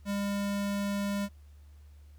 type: tone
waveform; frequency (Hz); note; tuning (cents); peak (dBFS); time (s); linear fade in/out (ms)
square; 201.3; G3; +46; -30; 0.05-1.29; 50
effects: added 73 Hz sine -50 dBFS peak until 2.18 s + pink hiss -69 dBFS RMS until 2.18 s